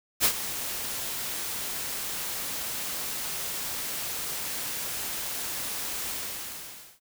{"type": "noise with ADSR envelope", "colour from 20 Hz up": "white", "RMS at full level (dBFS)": -20, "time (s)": [0.2, 7], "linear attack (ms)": 48, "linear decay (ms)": 74, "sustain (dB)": -13, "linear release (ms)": 900, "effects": []}